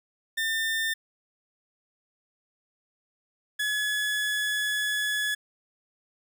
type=tone pair in turn; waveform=30% pulse; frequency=1800 / 1699 Hz; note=A6 / G#6; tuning=+39 / +39 cents; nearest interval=minor second; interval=100 cents; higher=first; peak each=-23 dBFS; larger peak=neither; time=0.37-0.94 / 3.59-5.35 s; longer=second; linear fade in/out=10 ms; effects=none